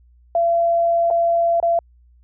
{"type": "tone with dropouts", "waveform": "sine", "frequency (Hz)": 679, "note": "F5", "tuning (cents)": -49, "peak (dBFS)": -14, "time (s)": [0.35, 1.79], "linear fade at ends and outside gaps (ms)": 2, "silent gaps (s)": [[1.103, 1.109], [1.601, 1.627]], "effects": ["added 60 Hz sine -49 dBFS peak until 2.23 s"]}